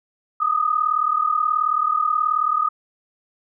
sine tone pair together, 1219.4 / 1258 Hz, D#6 / D#6, -35 / +19 cents, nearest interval minor second, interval 54 cents, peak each -20 dBFS, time 0.4-2.69 s, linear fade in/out 10 ms, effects none

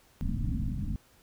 pink low-pass noise, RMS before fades -31 dBFS, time 0.21-0.96 s, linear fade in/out 0 ms, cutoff 280 Hz, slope 96 dB/octave, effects pink hiss -62 dBFS RMS until 1.22 s

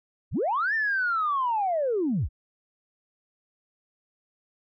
sine linear two-way sweep, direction up then down, 30.73 to 1816 to 37.55 Hz, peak -22 dBFS, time 0.31-2.29 s, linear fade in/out 50 ms, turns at 0.74 s, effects tanh soft clip ceiling -18 dBFS

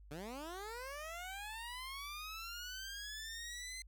15% pulse linear sweep, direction up, 138.59 to 2072 Hz, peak -38 dBFS, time 0.11-3.82 s, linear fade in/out 2 ms, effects added 50 Hz sine -55 dBFS peak until 3.87 s

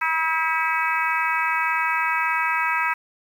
harmonic tone with a mistuned harmonic, 321.7 Hz, E4, 42 cents flat, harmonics 3 / 4 / 5 / 6 / 7 / 8, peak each -25 / -26 / -27 / -28 / -28 / -29 dBFS, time 0.01-2.94 s, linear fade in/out 10 ms, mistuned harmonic 6, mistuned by +28 cents, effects 8-bit

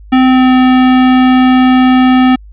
square tone with pitch glide, 258.4 to 256 Hz, C4 to C4, -21 to -38 cents, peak -5 dBFS, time 0.12-2.36 s, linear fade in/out 10 ms, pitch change -17 cents, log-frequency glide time 0.25-0.54 s, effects added 51 Hz sine -31 dBFS peak until 2.52 s + resampled to 8000 Hz

